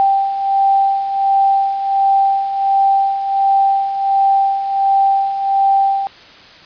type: beating tone pair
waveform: sine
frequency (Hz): 784 / 785.4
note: G5 / G5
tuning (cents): 0 / +3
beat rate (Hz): 1.4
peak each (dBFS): -19 / -12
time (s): 0-6.07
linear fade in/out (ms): 0
effects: white hiss -40 dBFS RMS until 6.65 s + resampled to 11025 Hz